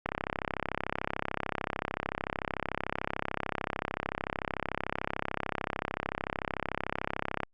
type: click train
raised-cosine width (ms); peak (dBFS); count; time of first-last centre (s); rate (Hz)
0.5; -15; 248; 0.06-7.433; 33.5
effects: Opus 48 kbps